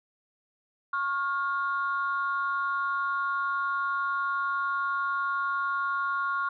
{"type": "tone pair together", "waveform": "sine", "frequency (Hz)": [1100, 1411], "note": ["C#6", "F6"], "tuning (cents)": [-14, 17], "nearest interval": "major third", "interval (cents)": 431, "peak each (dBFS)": -28, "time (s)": [0.93, 6.49], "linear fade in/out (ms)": 5, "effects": ["tanh soft clip ceiling -20 dBFS"]}